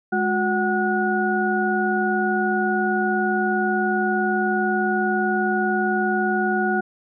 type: tone cluster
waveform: sine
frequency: 209.9 / 362.2 / 747 / 1455 Hz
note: G#3 / F#4 / F#5 / F#6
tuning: +19 / -37 / +16 / -29 cents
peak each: -24 dBFS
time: 0.12-6.81 s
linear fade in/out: 10 ms
effects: none